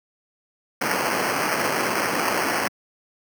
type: noise with sample-and-hold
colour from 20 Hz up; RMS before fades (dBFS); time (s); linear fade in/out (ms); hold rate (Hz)
white; -23; 0.81-2.68; 5; 3675
effects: high-pass 200 Hz 12 dB/octave